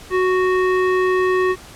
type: tone with low-pass filter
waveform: square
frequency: 370 Hz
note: F#4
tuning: in tune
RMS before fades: -17 dBFS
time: 0.1-1.56 s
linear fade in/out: 50 ms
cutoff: 1900 Hz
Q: 1.7
effects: pink hiss -40 dBFS RMS until 1.75 s + low-pass 11000 Hz 12 dB/octave